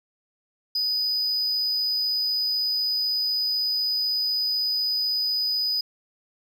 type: tone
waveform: triangle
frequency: 4978 Hz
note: D#8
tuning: in tune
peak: -21 dBFS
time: 0.75-5.81 s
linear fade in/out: 5 ms
effects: none